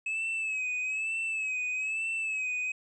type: tone with vibrato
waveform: triangle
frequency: 2579 Hz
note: E7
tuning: 39 cents flat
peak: -28 dBFS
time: 0.06-2.72 s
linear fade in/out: 5 ms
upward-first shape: sine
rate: 1.1 Hz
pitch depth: 63 cents each way
effects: resampled to 22050 Hz